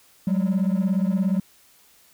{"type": "beating tone pair", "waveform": "triangle", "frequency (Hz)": [185, 202], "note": ["F#3", "G#3"], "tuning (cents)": [0, -48], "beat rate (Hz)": 17, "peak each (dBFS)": [-18, -20], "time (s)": [0.27, 1.4], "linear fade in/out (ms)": 5, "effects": ["tanh soft clip ceiling -14 dBFS", "white hiss -56 dBFS RMS until 2.13 s"]}